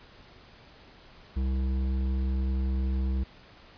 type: tone with hard clipping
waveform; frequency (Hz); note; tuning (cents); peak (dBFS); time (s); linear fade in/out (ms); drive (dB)
sine; 65.41; C2; 0; -27; 1.36-3.24; 10; 10
effects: pink hiss -53 dBFS RMS until 3.77 s + resampled to 11025 Hz